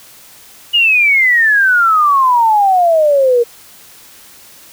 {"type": "exponential sweep", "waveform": "sine", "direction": "down", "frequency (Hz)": [2906, 464.5], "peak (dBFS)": -7, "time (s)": [0.73, 3.44], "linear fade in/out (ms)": 20, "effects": ["white hiss -40 dBFS RMS until 4.72 s"]}